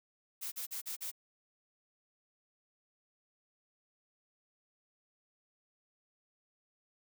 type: noise bursts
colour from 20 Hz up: blue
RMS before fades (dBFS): -40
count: 5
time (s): 0.41-1.116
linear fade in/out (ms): 20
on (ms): 110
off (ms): 39
effects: none